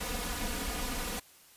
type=noise with comb filter; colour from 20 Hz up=pink; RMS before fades=-35 dBFS; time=0-1.2 s; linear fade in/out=10 ms; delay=4.1 ms; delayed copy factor=+0.95; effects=white hiss -58 dBFS RMS until 1.56 s + resampled to 32000 Hz